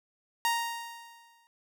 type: tone with exponential decay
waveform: sawtooth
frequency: 932.3 Hz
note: A#5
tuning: in tune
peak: -20 dBFS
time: 0.45-1.47 s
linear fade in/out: 0 ms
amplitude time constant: 220 ms
effects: none